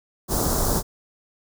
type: band-stop noise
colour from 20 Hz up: pink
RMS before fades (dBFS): -22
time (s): 0.28-0.83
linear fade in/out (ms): 50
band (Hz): 1200 to 5100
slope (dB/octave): 24
effects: none